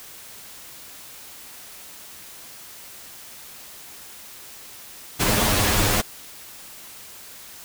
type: noise with comb filter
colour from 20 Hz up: pink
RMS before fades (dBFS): -20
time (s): 5.19-6.02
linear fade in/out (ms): 20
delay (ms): 9.7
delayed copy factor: +0.6
effects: white hiss -42 dBFS RMS until 7.64 s